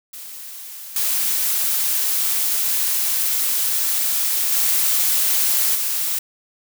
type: noise with level steps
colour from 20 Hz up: blue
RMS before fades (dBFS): -35 / -20 / -18 / -22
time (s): 0.13-6.19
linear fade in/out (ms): 5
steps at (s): 0.96 / 4.52 / 5.75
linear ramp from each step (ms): 2
effects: none